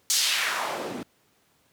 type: noise with band-pass filter sweep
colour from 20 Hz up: white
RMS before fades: -27 dBFS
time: 0.1-1.03 s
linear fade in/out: 0 ms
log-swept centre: 6500 to 210 Hz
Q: 1.5
effects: pink hiss -65 dBFS RMS until 1.72 s + high-pass 100 Hz 12 dB/octave